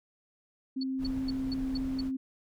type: tone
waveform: sine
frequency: 263.9 Hz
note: C4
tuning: 15 cents sharp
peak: -30 dBFS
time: 0.76-2.17 s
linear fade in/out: 10 ms
type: tone bursts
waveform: sine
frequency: 4435 Hz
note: C#8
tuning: in tune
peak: -36 dBFS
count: 6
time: 0.81-2.01 s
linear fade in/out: 5 ms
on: 25 ms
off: 210 ms
type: noise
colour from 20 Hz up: brown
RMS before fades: -41 dBFS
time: 0.98-2.12 s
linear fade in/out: 50 ms
effects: none